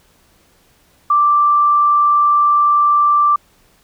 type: tone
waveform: sine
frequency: 1174.7 Hz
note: D6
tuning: in tune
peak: -9 dBFS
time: 1.1-3.36 s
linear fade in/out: 5 ms
effects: pink hiss -54 dBFS RMS until 3.83 s